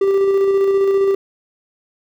triangle tone with tremolo, 392 Hz, G4, in tune, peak -9 dBFS, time 0.01-1.15 s, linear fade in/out 5 ms, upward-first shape square, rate 15 Hz, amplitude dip 25%, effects none

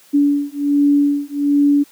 sine beating tone pair, 286.2 / 287.5 Hz, D4 / D4, -45 / -37 cents, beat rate 1.3 Hz, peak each -15 dBFS, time 0.13-1.84 s, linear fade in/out 20 ms, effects white hiss -49 dBFS RMS until 1.91 s + high-pass 150 Hz 12 dB/octave

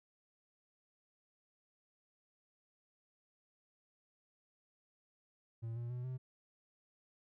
triangle tone with pitch steps, 114.4 / 118.91 / 123.61 / 128.48 Hz, A#2 / A#2 / B2 / C3, -32 / +35 / +2 / -31 cents, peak -37 dBFS, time 5.62-6.18 s, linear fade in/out 20 ms, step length 140 ms, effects none

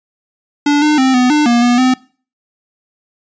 square tone with pitch steps, 290.6 / 301.7 / 262.1 / 250.2 / 300 / 237.9 / 242.7 / 256.1 Hz, D4 / D4 / C4 / B3 / D4 / A#3 / B3 / C4, -18 / +47 / +3 / +23 / +37 / +35 / -30 / -37 cents, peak -9 dBFS, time 0.66-1.94 s, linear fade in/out 5 ms, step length 160 ms, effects noise-tail reverb RT60 0.4 s tail -22 dB re dry + resampled to 16000 Hz

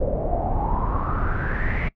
brown noise with low-pass filter sweep, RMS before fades -23 dBFS, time 0-1.89 s, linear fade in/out 10 ms, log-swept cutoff 540 to 2200 Hz, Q 8.6, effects noise-tail reverb RT60 0.1 s tail -21 dB re dry

